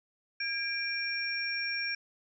sine tone cluster, 1624 / 2364 / 5530 Hz, G#6 / D7 / F8, -39 / +11 / -18 cents, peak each -36 / -34 / -36 dBFS, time 0.4-1.95 s, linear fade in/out 5 ms, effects none

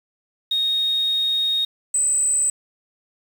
sine tone pair in turn, 3729 / 8063 Hz, A#7 / B8, 0 / +35 cents, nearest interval octave + minor second, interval 1335 cents, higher second, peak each -17 / -15 dBFS, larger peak second, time 0.51-1.65 / 1.94-2.5 s, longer first, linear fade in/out 5 ms, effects tanh soft clip ceiling -14 dBFS + 7-bit

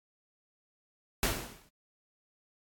pink noise with exponential decay, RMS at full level -26 dBFS, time 1.23-1.69 s, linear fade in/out 1 ms, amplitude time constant 100 ms, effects AAC 64 kbps

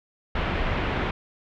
pink low-pass noise, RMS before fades -26 dBFS, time 0.35-1.11 s, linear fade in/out 5 ms, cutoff 2900 Hz, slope 24 dB/octave, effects none

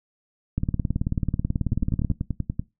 two click trains, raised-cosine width 5 ms, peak -13 / -11 dBFS, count 10 / 29, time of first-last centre 1.73-2.595 / 0.58-2.102 s, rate 10.4 / 18.4 Hz, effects noise-tail reverb RT60 0.2 s tail -19 dB re dry

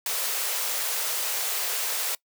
white high-pass noise, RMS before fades -28 dBFS, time 0.06-2.15 s, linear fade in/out 2 ms, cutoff 400 Hz, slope 96 dB/octave, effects noise-tail reverb RT60 0.1 s tail -23 dB re dry

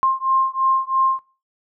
sine beating tone pair, 1058 / 1061 Hz, C6 / C6, +19 / +24 cents, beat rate 3 Hz, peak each -19 dBFS, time 0.03-1.19 s, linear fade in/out 0 ms, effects noise-tail reverb RT60 0.3 s tail -17 dB re dry

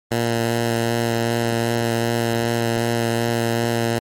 10% pulse tone with vibrato, 116.54 Hz, A#2, in tune, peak -10 dBFS, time 0.11-3.99 s, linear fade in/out 5 ms, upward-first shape sine, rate 2.6 Hz, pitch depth 12 cents each way, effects MP3 64 kbps

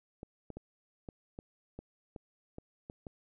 clicks, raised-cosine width 2 ms, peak -30 dBFS, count 10, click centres 0.231 / 0.503 / 0.57 / 1.088 / 1.389 / 1.79 / 2.162 / 2.584 / 2.899 / 3.068 s, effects none

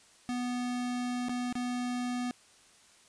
square tone with dropouts, 246.4 Hz, B3, 4 cents flat, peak -32 dBFS, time 0.29-2.31 s, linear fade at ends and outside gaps 0 ms, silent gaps 1.285-1.294 / 1.526-1.554 s, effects white hiss -60 dBFS RMS until 3.08 s + resampled to 22050 Hz

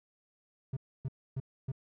triangle tone bursts, 132.4 Hz, C3, 21 cents sharp, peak -30 dBFS, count 4, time 0.73-1.718 s, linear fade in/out 5 ms, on 37 ms, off 280 ms, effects none

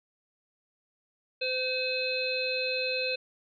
harmonic tone, 513 Hz, C5, 34 cents flat, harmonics 1 / 3 / 5 / 7 / 8, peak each -32 / -43 / -31 / -42 / -34 dBFS, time 1.41-3.16 s, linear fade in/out 10 ms, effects none

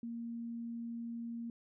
sine tone, 233.1 Hz, A#3, in tune, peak -39 dBFS, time 0.03-1.5 s, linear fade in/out 2 ms, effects none

